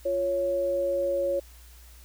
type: tone pair together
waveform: sine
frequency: 349.3 / 554.4 Hz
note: F4 / C#5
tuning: 0 / 0 cents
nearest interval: minor sixth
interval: 800 cents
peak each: -33 / -24 dBFS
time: 0.05-1.4 s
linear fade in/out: 10 ms
effects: added 60 Hz sine -48 dBFS peak until 2.04 s + white hiss -55 dBFS RMS until 2.04 s